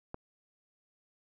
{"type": "click", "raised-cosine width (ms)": 1, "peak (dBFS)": -25, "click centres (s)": 0.144, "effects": []}